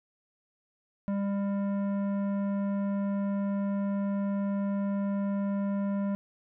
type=tone with tanh clipping; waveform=sine; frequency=199.5 Hz; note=G3; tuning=31 cents sharp; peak=-29 dBFS; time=1.08-6.15 s; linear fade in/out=0 ms; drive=13 dB; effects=none